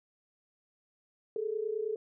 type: tone pair together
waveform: sine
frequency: 414.6 / 444.1 Hz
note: G#4 / A4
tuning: -3 / +16 cents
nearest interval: minor second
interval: 119 cents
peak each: -35 / -33 dBFS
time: 1.36-1.96 s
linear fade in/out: 2 ms
effects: none